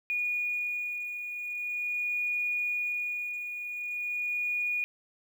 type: beating tone pair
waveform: sine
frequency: 2449 / 2449.43 Hz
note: D#7 / D#7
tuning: -28 / -28 cents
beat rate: 0.43 Hz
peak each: -30 / -38 dBFS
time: 0.1-4.84 s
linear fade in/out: 0 ms
effects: 9-bit